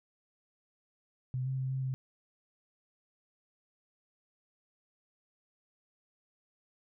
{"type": "tone with pitch steps", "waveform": "sine", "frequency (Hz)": [128.4, 132.3, 131.1, 132.5, 131], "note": ["C3", "C3", "C3", "C3", "C3"], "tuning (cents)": [-32, 20, 4, 22, 2], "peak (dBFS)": -31, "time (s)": [1.34, 1.94], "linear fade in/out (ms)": 0, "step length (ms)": 120, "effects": []}